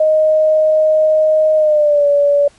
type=tone with pitch glide; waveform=sine; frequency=622.3 to 574 Hz; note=D#5 to D5; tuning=0 to -40 cents; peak=-8 dBFS; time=0-2.48 s; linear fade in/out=5 ms; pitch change=-140 cents; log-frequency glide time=1.56-2.07 s; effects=pink hiss -49 dBFS RMS until 2.58 s + MP3 48 kbps